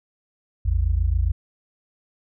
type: tone pair together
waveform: sine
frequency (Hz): 55.47 / 82.8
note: A1 / E2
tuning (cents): +15 / +8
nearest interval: perfect fifth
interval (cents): 693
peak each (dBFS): -20 / -21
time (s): 0.65-1.32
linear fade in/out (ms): 10
effects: none